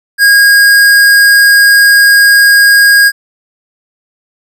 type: tone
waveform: square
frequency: 1633 Hz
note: G#6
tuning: 30 cents flat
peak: -3 dBFS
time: 0.18-3.12 s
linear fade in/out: 50 ms
effects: none